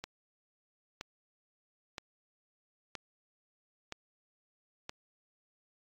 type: click train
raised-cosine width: 0.2 ms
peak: -22 dBFS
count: 6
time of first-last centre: 0.04-4.894 s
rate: 1.03 Hz
effects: AAC 48 kbps